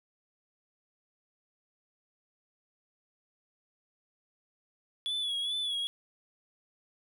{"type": "tone with vibrato", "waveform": "triangle", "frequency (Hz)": 3402, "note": "G#7", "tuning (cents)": 41, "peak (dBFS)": -29, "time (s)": [5.06, 5.87], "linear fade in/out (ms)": 0, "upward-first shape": "sine", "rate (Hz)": 2.4, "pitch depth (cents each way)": 57, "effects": []}